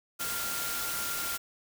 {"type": "tone in noise", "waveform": "sine", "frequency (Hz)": 1394, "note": "F6", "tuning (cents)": -4, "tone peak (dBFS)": -38, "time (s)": [0.19, 1.38], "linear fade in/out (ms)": 20, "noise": "white", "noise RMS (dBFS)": -34, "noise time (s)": [0.19, 1.38], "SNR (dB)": -7, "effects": []}